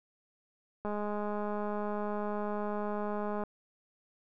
click train, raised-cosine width 1 ms, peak -23 dBFS, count 539, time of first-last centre 0.85-3.437 s, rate 208 Hz, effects none

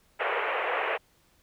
pink band-pass noise, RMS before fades -29 dBFS, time 0.19-0.98 s, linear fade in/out 20 ms, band 420 to 2700 Hz, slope 48 dB/octave, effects pink hiss -65 dBFS RMS until 1.42 s

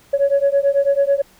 sine beating tone pair, 554.4 / 563.5 Hz, C#5 / C#5, 0 / +28 cents, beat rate 9.1 Hz, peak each -15 dBFS, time 0.13-1.22 s, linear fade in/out 10 ms, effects tanh soft clip ceiling -8 dBFS + pink hiss -51 dBFS RMS until 1.39 s

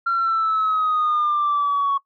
sine exponential sweep, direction down, 1376 to 1108.7 Hz, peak -16 dBFS, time 0.06-1.98 s, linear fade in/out 10 ms, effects noise-tail reverb RT60 0.1 s tail -20 dB re dry + tanh soft clip ceiling -14 dBFS

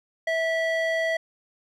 square tone with band-pass filter, 653 Hz, E5, 17 cents flat, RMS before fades -25 dBFS, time 0.27-1.17 s, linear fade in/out 5 ms, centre 1400 Hz, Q 3.1, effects none

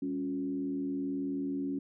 sine tone with frequency modulation, 277.2 Hz, C#4, in tune, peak -31 dBFS, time 0.02-1.79 s, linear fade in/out 5 ms, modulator 78.5 Hz, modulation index 0.66, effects none

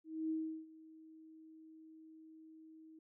sine tone with ADSR envelope, 317.9 Hz, D#4, 37 cents sharp, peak -34 dBFS, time 0.04-2.99 s, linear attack 260 ms, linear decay 360 ms, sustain -21 dB, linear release 4 ms, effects none

